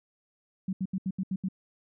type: tone bursts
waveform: sine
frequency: 188.9 Hz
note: F#3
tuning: 36 cents sharp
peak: -27 dBFS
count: 7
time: 0.68-1.486 s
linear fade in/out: 5 ms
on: 50 ms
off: 76 ms
effects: none